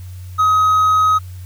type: tone with hard clipping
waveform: triangle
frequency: 1265 Hz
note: D#6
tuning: 28 cents sharp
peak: -11 dBFS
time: 0.38-1.19 s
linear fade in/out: 20 ms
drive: 5 dB
effects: added 91 Hz sine -29 dBFS peak until 1.45 s + white hiss -48 dBFS RMS until 1.45 s